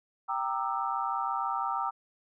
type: chord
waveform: sine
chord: E half-diminished seventh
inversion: first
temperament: equal with one note detuned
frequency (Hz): 784 / 932.3 / 1192.4 / 1318.5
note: G5 / Bb5 / D6 / E6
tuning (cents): 0 / 0 / +26 / 0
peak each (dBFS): -34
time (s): 0.28-1.91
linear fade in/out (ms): 20
effects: none